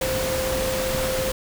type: tone in noise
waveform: sine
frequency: 521 Hz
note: C5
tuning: 7 cents flat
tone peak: -24 dBFS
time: 0.01-1.32 s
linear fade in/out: 5 ms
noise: pink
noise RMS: -27 dBFS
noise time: 0.01-1.32 s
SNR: 0 dB
effects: none